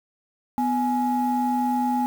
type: tone pair together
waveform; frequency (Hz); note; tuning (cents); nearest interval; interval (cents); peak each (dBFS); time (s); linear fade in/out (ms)
sine; 249.1 / 837.1; B3 / G#5; +15 / +13; octave + major sixth; 2098; -22; 0.58-2.06; 0
effects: tanh soft clip ceiling -14 dBFS + 7-bit